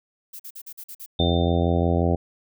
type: noise bursts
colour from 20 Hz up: violet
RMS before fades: -38 dBFS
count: 7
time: 0.33-1.062 s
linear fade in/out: 10 ms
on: 66 ms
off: 45 ms
type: harmonic tone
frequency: 85.7 Hz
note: F2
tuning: 32 cents flat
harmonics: 1 / 2 / 3 / 4 / 5 / 6 / 7 / 8 / 9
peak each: -22 / -25 / -27 / -28 / -29 / -30 / -30 / -31 / -32 dBFS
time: 1.19-2.16 s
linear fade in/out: 10 ms
type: tone with exponential decay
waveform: sine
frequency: 3593 Hz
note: A7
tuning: 36 cents sharp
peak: -24 dBFS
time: 1.19-2.02 s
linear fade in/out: 5 ms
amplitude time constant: 180 ms
effects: none